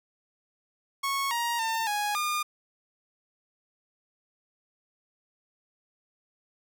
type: tone with pitch steps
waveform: sawtooth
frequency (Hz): 1102 / 942 / 901 / 830 / 1212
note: C#6 / A#5 / A5 / G#5 / D#6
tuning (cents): -11 / +18 / +41 / -1 / -46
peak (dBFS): -23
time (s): 1.03-2.43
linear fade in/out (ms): 10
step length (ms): 280
effects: none